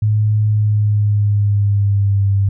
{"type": "tone with pitch glide", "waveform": "sine", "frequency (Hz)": [106.6, 98.89], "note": ["G#2", "G2"], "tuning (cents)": [46, 16], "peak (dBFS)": -11, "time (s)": [0.02, 2.49], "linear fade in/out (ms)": 5, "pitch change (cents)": -130, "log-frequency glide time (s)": [0.46, 2.31], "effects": []}